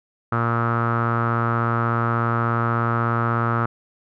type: tone with low-pass filter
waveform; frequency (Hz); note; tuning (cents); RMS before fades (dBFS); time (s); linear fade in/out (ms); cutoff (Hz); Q
sawtooth; 116.54; A#2; 0; -21; 0.32-3.66; 5; 1300; 7.5
effects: none